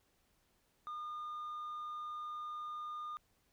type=tone; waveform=sine; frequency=1216 Hz; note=D#6; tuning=40 cents flat; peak=-38 dBFS; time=0.87-3.17 s; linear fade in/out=0 ms; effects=tanh soft clip ceiling -40 dBFS + pink hiss -75 dBFS RMS until 3.52 s